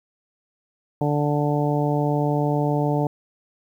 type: harmonic tone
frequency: 146.83 Hz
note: D3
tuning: in tune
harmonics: 1 / 2 / 3 / 4 / 5 / 6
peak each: -22 / -25 / -27 / -28 / -29 / -30 dBFS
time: 1.01-3.07 s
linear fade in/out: 2 ms
effects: 9-bit